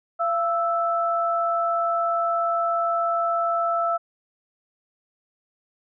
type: tone pair together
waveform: sine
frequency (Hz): 681.7 / 1318.5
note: F5 / E6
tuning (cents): -42 / 0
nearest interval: major seventh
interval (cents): 1142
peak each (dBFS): -23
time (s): 0.19-3.98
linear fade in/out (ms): 20
effects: none